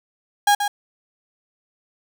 35% pulse tone with echo, 819 Hz, G#5, 24 cents flat, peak -11 dBFS, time 0.47-0.55 s, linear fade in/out 5 ms, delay 130 ms, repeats 1, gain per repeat -7 dB, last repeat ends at 0.68 s, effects none

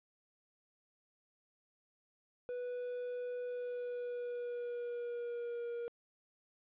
triangle tone with pitch glide, 492.3 to 473.3 Hz, B4 to A#4, -6 to +26 cents, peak -36 dBFS, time 2.49-5.88 s, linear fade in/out 0 ms, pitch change -68 cents, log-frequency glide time 3.46-5.71 s, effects resampled to 8000 Hz + 12-bit

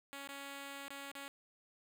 5% pulse tone with dropouts, 278.6 Hz, C#4, 9 cents sharp, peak -34 dBFS, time 0.13-1.28 s, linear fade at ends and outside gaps 0 ms, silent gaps 0.274-0.289 / 0.881-0.905 / 1.116-1.153 s, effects none

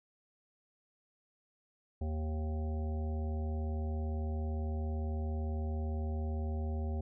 harmonic tone, 77.78 Hz, D#2, in tune, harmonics 1 / 3 / 5 / 7 / 9 / 10, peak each -33 / -43 / -47 / -50 / -52 / -53 dBFS, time 2.01-7.01 s, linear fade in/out 5 ms, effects none

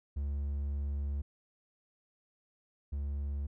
triangle tone pair in turn, 71 / 71 Hz, C#2 / C#2, +42 / +42 cents, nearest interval unison, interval 0 cents, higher neither, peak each -30 / -31 dBFS, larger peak first, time 0.16-1.22 / 2.92-3.47 s, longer first, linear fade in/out 10 ms, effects none

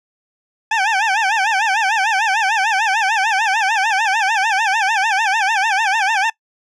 20% pulse tone with vibrato, 830.6 Hz, G#5, in tune, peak -9 dBFS, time 0.71-6.3 s, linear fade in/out 5 ms, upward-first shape sine, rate 6.7 Hz, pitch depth 170 cents each way, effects noise-tail reverb RT60 0.1 s tail -22 dB re dry + low-pass 5000 Hz 12 dB/octave

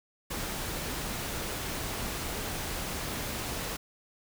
pink noise, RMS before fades -35 dBFS, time 0.3-3.77 s, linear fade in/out 10 ms, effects none

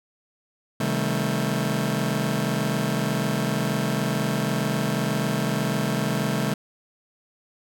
sawtooth chord, A half-diminished seventh, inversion first, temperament just, 132 / 158.4 / 198 / 220 Hz, C3 / Eb3 / G3 / A3, +16 / +31 / +18 / 0 cents, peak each -24 dBFS, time 0.8-6.54 s, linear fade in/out 5 ms, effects none

